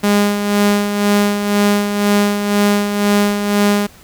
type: tone with tremolo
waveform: sawtooth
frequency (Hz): 204.7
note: G#3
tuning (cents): -25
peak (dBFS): -6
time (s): 0.03-3.87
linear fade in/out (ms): 10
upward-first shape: sine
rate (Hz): 2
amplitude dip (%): 55
effects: pink hiss -43 dBFS RMS until 4.03 s